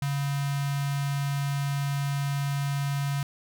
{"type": "tone with notch filter", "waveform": "square", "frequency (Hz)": 140.9, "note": "C#3", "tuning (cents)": 29, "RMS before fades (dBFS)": -28, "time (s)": [0.02, 3.23], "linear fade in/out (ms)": 2, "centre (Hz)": 420, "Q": 0.78, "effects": []}